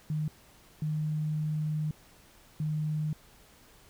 sine tone bursts at uneven times, 153.4 Hz, D#3, 24 cents flat, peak -28 dBFS, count 3, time 0.1-0.28 / 0.82-1.91 / 2.6-3.13 s, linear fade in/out 2 ms, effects pink hiss -58 dBFS RMS until 3.89 s

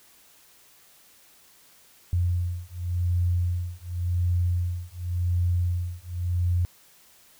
sine beating tone pair, 87.7 / 88.6 Hz, F2 / F2, +8 / +25 cents, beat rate 0.9 Hz, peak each -26 dBFS, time 2.13-6.65 s, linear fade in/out 0 ms, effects white hiss -56 dBFS RMS until 7.39 s

